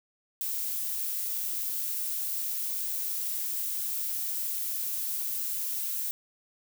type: noise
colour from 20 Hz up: violet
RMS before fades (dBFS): -32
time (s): 0.41-6.11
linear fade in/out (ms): 0
effects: none